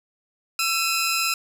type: tone pair together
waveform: 15% pulse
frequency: 1342 / 2528 Hz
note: E6 / D#7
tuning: +31 / +27 cents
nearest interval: major seventh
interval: 1096 cents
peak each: -17 dBFS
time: 0.59-1.34 s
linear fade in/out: 2 ms
effects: none